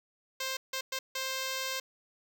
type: tone bursts at uneven times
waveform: 5% pulse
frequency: 526 Hz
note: C5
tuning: 9 cents sharp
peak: -21 dBFS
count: 4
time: 0.4-0.57 / 0.73-0.81 / 0.92-0.99 / 1.15-1.8 s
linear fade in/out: 5 ms
effects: none